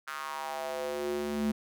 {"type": "tone with high-pass filter sweep", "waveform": "square", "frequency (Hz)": 73, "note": "D2", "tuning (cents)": -10, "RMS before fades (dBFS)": -34, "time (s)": [0.07, 1.52], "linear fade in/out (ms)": 10, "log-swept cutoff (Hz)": [1400, 210], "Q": 3.8, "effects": []}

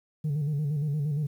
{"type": "tone with vibrato", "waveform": "sine", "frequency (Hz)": 147.7, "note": "D3", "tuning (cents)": 10, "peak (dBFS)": -23, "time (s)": [0.24, 1.27], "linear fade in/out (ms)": 10, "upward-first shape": "square", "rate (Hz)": 8.6, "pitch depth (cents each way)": 67, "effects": ["tanh soft clip ceiling -24 dBFS", "10-bit"]}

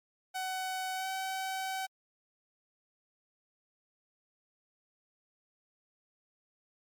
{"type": "tone with pitch glide", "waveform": "sawtooth", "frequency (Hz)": [750, 761.8], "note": ["F#5", "G5"], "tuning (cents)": [23, -50], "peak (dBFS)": -30, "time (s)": [0.34, 1.87], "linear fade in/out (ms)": 20, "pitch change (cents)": 27, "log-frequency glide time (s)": [0.95, 1.07], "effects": ["MP3 96 kbps"]}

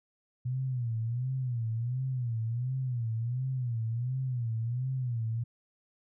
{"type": "tone with vibrato", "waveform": "sine", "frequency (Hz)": 121.6, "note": "B2", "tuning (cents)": -26, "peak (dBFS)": -29, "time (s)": [0.45, 5.44], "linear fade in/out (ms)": 10, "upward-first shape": "sine", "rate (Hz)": 1.4, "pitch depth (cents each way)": 140, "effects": []}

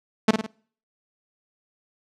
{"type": "tone with echo", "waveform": "sawtooth", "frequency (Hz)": 218.7, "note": "A3", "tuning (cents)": -10, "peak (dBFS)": -9, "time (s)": [0.28, 0.31], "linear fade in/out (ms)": 5, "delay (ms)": 52, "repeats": 3, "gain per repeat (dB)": -6, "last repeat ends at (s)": 0.466, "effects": ["noise-tail reverb RT60 0.5 s tail -24 dB re dry", "low-pass 6000 Hz 12 dB/octave"]}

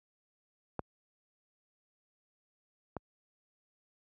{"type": "clicks", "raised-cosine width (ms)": 1, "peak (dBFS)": [-20, -23], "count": 2, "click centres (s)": [0.793, 2.967], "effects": ["high-pass 60 Hz 12 dB/octave"]}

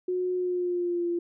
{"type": "tone with pitch glide", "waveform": "sine", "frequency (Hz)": [364, 345], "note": ["F#4", "F4"], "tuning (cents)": [-28, -21], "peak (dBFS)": -25, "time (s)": [0.08, 1.19], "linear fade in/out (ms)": 5, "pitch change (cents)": -93, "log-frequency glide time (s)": [0.35, 1.08], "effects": []}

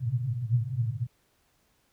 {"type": "band-pass noise", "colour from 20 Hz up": "pink", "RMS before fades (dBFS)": -29, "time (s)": [0, 1.07], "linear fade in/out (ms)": 10, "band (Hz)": [110, 130], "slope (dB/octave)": 96, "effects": ["pink hiss -69 dBFS RMS until 1.92 s"]}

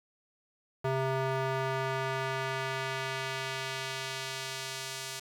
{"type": "tone with band-pass filter sweep", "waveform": "square", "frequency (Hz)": 132.8, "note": "C3", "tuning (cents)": 26, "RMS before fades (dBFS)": -34, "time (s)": [0.84, 5.2], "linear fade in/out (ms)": 10, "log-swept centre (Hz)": [700, 6400], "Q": 0.7, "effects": ["9-bit"]}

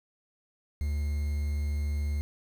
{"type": "tone with quantisation", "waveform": "triangle", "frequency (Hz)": 73.42, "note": "D2", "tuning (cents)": 0, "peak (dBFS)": -25, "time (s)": [0.81, 2.21], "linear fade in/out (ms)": 0, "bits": 8, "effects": []}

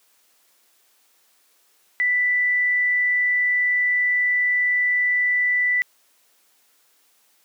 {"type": "tone", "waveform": "sine", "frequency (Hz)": 1979, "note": "B6", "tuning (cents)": 3, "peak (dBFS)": -17, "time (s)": [2, 5.82], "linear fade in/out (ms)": 0, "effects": ["white hiss -61 dBFS RMS until 7.44 s", "high-pass 300 Hz 12 dB/octave"]}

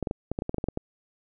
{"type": "clicks", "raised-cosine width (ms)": 2, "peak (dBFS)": -15, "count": 12, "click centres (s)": [0.027, 0.072, 0.111, 0.316, 0.389, 0.421, 0.494, 0.544, 0.583, 0.641, 0.686, 0.774], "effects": []}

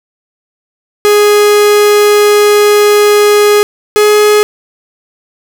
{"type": "tone pair in turn", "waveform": "45% pulse", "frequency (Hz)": [415.3, 419.9], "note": ["G#4", "G#4"], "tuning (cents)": [0, 19], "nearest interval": "unison", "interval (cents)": 19, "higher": "second", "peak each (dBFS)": -4, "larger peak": "neither", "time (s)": [[1.05, 3.63], [3.96, 4.43]], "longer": "first", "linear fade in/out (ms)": 0, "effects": []}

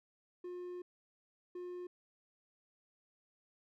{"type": "tone bursts at uneven times", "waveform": "triangle", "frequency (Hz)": 357.3, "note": "F4", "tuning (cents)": 40, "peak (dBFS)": -40, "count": 2, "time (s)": [[0.44, 0.82], [1.55, 1.87]], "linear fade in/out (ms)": 5, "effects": []}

